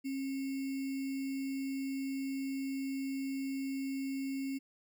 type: tone with sample-and-hold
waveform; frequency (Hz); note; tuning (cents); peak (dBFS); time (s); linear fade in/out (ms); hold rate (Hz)
sine; 270.1; C#4; -45; -34; 0.04-4.59; 20; 2450
effects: none

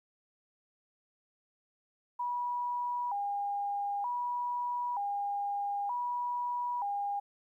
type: tone with vibrato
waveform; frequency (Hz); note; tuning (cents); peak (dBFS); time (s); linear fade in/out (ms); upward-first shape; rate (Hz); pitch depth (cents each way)
sine; 887; A5; +14; -31; 2.19-7.2; 10; square; 0.54; 160
effects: 12-bit

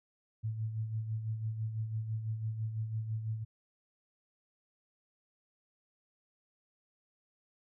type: tone with tremolo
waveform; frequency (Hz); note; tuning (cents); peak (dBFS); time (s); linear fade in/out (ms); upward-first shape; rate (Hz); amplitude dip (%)
sine; 110.3; A2; +5; -31; 0.43-3.45; 20; sine; 6; 55
effects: none

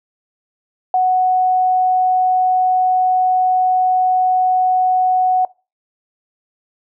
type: tone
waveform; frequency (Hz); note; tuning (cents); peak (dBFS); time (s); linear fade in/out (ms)
sine; 740; F#5; 0; -11; 0.94-5.45; 2
effects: noise-tail reverb RT60 0.3 s tail -22 dB re dry

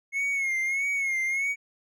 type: tone with vibrato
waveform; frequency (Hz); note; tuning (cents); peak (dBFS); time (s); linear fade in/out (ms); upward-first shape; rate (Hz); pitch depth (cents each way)
triangle; 2169; C#7; -38; -23; 0.12-1.56; 50; sine; 1.6; 64
effects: none

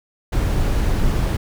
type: noise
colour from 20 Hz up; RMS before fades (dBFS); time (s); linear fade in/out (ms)
brown; -18; 0.32-1.37; 10
effects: none

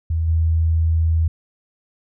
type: tone with level steps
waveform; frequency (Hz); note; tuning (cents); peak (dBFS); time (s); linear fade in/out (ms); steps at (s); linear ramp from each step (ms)
sine; 81.3; E2; -23; -17 / -14; 0.1-1.28; 5; 0.27; 20
effects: none

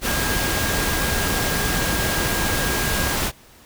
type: tone in noise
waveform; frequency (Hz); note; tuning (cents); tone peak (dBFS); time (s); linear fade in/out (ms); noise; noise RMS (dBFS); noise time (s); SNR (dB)
sine; 1624; G#6; -39; -28; 0.04-3.17; 50; pink; -22; 0.01-3.32; -9
effects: pink hiss -49 dBFS RMS until 3.65 s

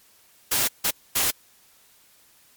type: noise bursts at uneven times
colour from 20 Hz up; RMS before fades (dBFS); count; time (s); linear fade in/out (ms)
white; -22; 3; 0.51-0.68 / 0.84-0.91 / 1.15-1.31; 10
effects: white hiss -57 dBFS RMS until 2.56 s + MP3 96 kbps

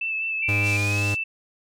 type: tone with vibrato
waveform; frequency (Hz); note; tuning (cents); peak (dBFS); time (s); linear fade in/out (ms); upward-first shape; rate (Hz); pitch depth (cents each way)
sine; 2637; E7; 0; -24; 0.01-0.77; 5; sine; 5; 23
type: tone with pitch glide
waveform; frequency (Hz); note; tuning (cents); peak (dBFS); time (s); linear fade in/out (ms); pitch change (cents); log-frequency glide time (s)
sine; 2349 to 2652; D7 to E7; 0 to +10; -24; 0.42-1.24; 10; +210; 0.74-1.05
type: tone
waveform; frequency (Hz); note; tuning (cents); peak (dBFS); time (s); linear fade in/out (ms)
45% pulse; 102; G#2; -31; -23; 0.48-1.15; 10
type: band-pass noise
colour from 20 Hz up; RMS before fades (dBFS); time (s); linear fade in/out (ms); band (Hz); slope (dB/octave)
pink; -38; 0.62-1.17; 50; 3700 to 8500; 24
effects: none

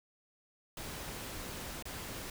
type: noise with dropouts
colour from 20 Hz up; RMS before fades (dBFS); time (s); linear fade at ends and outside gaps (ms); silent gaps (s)
pink; -43; 0.77-2.3; 2; 1.825-1.854
effects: none

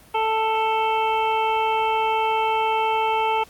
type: harmonic tone with a mistuned harmonic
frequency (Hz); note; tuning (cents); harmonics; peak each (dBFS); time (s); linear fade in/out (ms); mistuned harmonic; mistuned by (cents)
441.5; A4; +6; 1 / 2 / 3 / 5 / 6 / 7; -26 / -20 / -30 / -33 / -31 / -35; 0.14-3.44; 10; 7; +15
effects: pink hiss -50 dBFS RMS until 3.49 s + Opus 32 kbps

